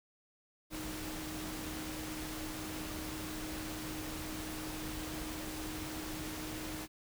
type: tone in noise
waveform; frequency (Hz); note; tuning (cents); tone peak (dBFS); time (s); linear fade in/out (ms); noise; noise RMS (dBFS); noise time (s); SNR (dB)
sine; 311.1; D#4; 0; -43; 0.7-6.88; 50; pink; -43; 0.7-6.88; -3
effects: none